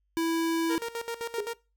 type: tone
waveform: square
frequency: 329.6 Hz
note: E4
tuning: in tune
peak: -26 dBFS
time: 0.17-0.78 s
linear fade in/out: 0 ms
type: tone with tremolo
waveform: sawtooth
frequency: 464.9 Hz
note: A#4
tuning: 5 cents flat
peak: -27 dBFS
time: 0.69-1.54 s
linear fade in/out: 20 ms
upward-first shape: square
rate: 7.7 Hz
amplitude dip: 80%
type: tone with exponential decay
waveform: sine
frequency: 415.3 Hz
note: G#4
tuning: in tune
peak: -25 dBFS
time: 1.38-1.57 s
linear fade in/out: 5 ms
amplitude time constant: 41 ms
effects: noise-tail reverb RT60 0.3 s tail -23 dB re dry + added 50 Hz sine -70 dBFS peak until 1.76 s

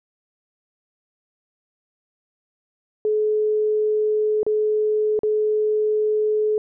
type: tone with dropouts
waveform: sine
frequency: 427.3 Hz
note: G#4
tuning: 49 cents sharp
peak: -17 dBFS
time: 3.05-6.58 s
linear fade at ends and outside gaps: 1 ms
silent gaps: 4.431-4.465 / 5.191-5.233 s
effects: none

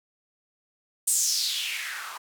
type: noise with band-pass filter sweep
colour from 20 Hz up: blue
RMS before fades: -28 dBFS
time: 1.07-2.18 s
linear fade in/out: 10 ms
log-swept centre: 8900 to 1000 Hz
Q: 3.9
effects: none

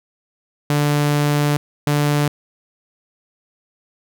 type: tone bursts at uneven times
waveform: sawtooth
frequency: 146.6 Hz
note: D3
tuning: 3 cents flat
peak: -11 dBFS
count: 2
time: 0.7-1.57 / 1.87-2.28 s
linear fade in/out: 2 ms
effects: none

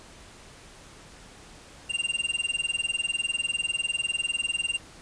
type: tone with tremolo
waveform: square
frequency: 2786 Hz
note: F7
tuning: 5 cents flat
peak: -23 dBFS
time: 1.89-4.79 s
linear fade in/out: 20 ms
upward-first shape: sine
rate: 20 Hz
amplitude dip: 100%
effects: pink hiss -49 dBFS RMS until 5.01 s + resampled to 22050 Hz

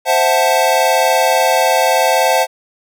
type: chord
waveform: square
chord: F# half-diminished seventh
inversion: second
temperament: equal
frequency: 523.3 / 659.3 / 740 / 880 Hz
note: C5 / E5 / F#5 / A5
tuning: 0 / 0 / 0 / 0 cents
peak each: -17 dBFS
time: 0.05-2.47 s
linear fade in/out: 50 ms
effects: none

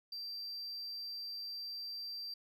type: tone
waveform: sine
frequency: 4699 Hz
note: D8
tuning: in tune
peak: -38 dBFS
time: 0.12-2.34 s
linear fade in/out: 5 ms
effects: tanh soft clip ceiling -40 dBFS

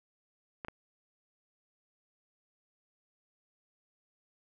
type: clicks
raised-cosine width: 0.5 ms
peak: -24 dBFS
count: 2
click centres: 0.648 / 0.684 s
effects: none

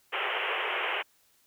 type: band-pass noise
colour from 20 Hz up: white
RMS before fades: -31 dBFS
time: 0.12-1.03 s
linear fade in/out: 20 ms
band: 360 to 3100 Hz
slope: 96 dB/octave
effects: white hiss -66 dBFS RMS until 1.46 s

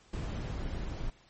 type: noise with level ramp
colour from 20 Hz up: brown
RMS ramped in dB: -34 to -37 dBFS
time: 0.13-1.1 s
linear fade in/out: 5 ms
effects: pink hiss -62 dBFS RMS until 1.29 s + MP3 32 kbps

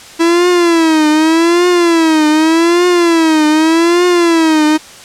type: tone with vibrato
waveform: 45% pulse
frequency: 329.6 Hz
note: E4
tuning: in tune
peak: -7 dBFS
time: 0.19-4.78 s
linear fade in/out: 20 ms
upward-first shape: triangle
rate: 0.84 Hz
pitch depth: 150 cents each way
effects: white hiss -34 dBFS RMS until 5.04 s + low-pass 8000 Hz 12 dB/octave

